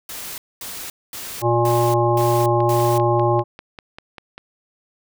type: noise bursts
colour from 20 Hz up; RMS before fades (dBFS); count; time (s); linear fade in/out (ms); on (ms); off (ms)
white; -32; 6; 0.09-2.98; 2; 290; 230
type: harmonic tone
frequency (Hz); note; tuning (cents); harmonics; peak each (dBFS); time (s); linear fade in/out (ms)
118.4; A#2; +27; 1 / 3 / 5 / 7 / 9; -20 / -19 / -22 / -21 / -24; 1.41-3.44; 50
type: click train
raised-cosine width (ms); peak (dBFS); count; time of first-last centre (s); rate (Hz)
0.3; -20; 12; 2.21-4.38; 5.07
effects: none